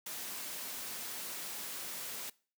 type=noise; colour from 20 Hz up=white; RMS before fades=-42 dBFS; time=0.06-2.3 s; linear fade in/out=5 ms; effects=noise-tail reverb RT60 0.4 s tail -22 dB re dry + high-pass 150 Hz 12 dB/octave